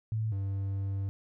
sine / triangle tone pair in turn, 110 / 97.94 Hz, A2 / G2, 0 / -1 cents, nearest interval major second, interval 201 cents, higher first, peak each -28 dBFS, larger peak neither, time 0.12-0.32 / 0.32-1.09 s, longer second, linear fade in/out 0 ms, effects none

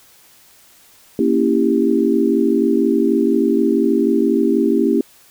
sine chord, A# diminished seventh, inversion none, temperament equal with one note detuned, 233.1 / 277.2 / 329.6 / 395.9 Hz, A#3 / C#4 / E4 / G4, 0 / 0 / 0 / +17 cents, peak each -18 dBFS, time 1.19-5.01 s, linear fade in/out 2 ms, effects white hiss -49 dBFS RMS until 5.3 s

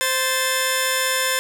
10% pulse tone pair together, 521.8 / 1755 Hz, C5 / A6, -5 / -5 cents, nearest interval octave + major sixth, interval 2100 cents, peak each -13 dBFS, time 0.01-1.39 s, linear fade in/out 0 ms, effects none

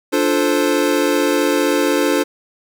square chord, D minor seventh, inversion none, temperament equal, 293.7 / 349.2 / 440 / 523.3 Hz, D4 / F4 / A4 / C5, 0 / 0 / 0 / 0 cents, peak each -19 / -21 / -21 / -21 dBFS, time 0.12-2.24 s, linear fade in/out 20 ms, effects none

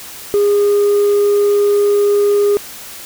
sine tone, 408.8 Hz, G#4, 27 cents flat, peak -7 dBFS, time 0.34-2.57 s, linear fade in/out 0 ms, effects tanh soft clip ceiling -8 dBFS + white hiss -32 dBFS RMS until 3.05 s

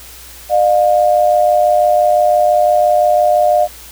sine tone pair together, 604.1 / 710 Hz, D5 / F5, +49 / +28 cents, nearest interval minor third, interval 279 cents, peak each -11 dBFS, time 0.49-3.68 s, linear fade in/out 50 ms, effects added 60 Hz sine -40 dBFS peak until 3.91 s + white hiss -36 dBFS RMS until 3.91 s

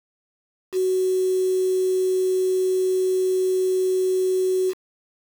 sine tone with quantisation, 372.7 Hz, F#4, 13 cents sharp, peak -18 dBFS, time 0.72-4.74 s, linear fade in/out 50 ms, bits 6, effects none

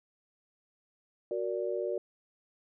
sine chord, Gb augmented, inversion none, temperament equal with one note detuned, 370 / 466.2 / 582.3 Hz, Gb4 / Bb4 / D5, 0 / 0 / -15 cents, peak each -34 / -35 / -35 dBFS, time 1.31-1.98 s, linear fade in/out 2 ms, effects none

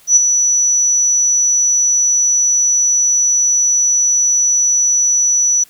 sine tone with ADSR envelope, 5920 Hz, F#8, in tune, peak -3 dBFS, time 0.07-5.64 s, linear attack 93 ms, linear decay 16 ms, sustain -7 dB, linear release 8 ms, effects white hiss -47 dBFS RMS until 5.69 s

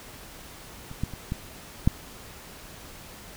clicks, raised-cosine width 5 ms, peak -26 / -14 / -25 / -16 / -6 dBFS, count 5, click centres 0.914 / 1.036 / 1.137 / 1.321 / 1.875 s, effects pink hiss -45 dBFS RMS until 3.36 s

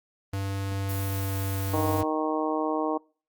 square tone with pitch glide, 98 to 97.27 Hz, G2 to G2, 0 to -13 cents, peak -28 dBFS, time 0.33-2.03 s, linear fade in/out 5 ms, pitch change -13 cents, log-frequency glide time 0.82-1.37 s
violet noise, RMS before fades -38 dBFS, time 0.89-2.01 s, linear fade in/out 2 ms
harmonic tone, 155.56 Hz, D#3, in tune, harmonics 2 / 3 / 4 / 5 / 6 / 7, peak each -29 / -31 / -32 / -33 / -34 / -34 dBFS, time 1.73-2.98 s, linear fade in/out 10 ms
effects noise-tail reverb RT60 0.4 s tail -26 dB re dry + Opus 32 kbps

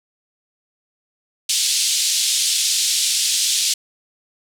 pink band-pass noise, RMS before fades -19 dBFS, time 1.49-3.74 s, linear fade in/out 5 ms, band 3400 to 9600 Hz, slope 24 dB/octave, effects none

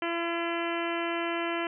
harmonic tone, 338.5 Hz, E4, 46 cents sharp, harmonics 1 / 2 / 3 / 4 / 5 / 6 / 7 / 8 / 9, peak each -32 / -35 / -37 / -38 / -39 / -40 / -40 / -41 / -42 dBFS, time 0.02-1.67 s, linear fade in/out 2 ms, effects none

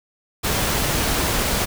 pink noise, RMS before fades -21 dBFS, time 0.43-1.66 s, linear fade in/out 20 ms, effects none

